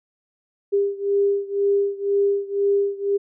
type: beating tone pair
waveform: sine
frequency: 400 / 402 Hz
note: G4 / G4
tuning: +35 / +44 cents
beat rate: 2 Hz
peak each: -20 / -22 dBFS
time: 0.72-3.18 s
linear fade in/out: 20 ms
effects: none